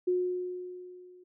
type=tone with level ramp; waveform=sine; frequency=361.8 Hz; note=F#4; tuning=39 cents flat; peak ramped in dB=-23 to -52 dBFS; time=0.07-1.24 s; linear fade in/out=10 ms; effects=none